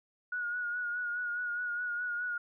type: tone with vibrato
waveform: sine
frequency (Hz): 1448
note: F#6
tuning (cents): -38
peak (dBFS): -32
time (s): 0.32-2.38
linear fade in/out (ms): 5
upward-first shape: sine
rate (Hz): 4.8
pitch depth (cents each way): 34
effects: none